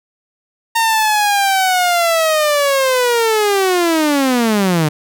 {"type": "linear sweep", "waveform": "sawtooth", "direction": "down", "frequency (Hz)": [920, 146.8], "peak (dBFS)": -8, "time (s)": [0.75, 4.89], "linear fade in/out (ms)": 10, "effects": []}